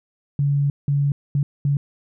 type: tone bursts at uneven times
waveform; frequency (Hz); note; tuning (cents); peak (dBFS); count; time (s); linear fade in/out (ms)
sine; 142; C#3; +42; -16; 4; 0.39-0.7 / 0.88-1.12 / 1.35-1.43 / 1.65-1.77; 2
effects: none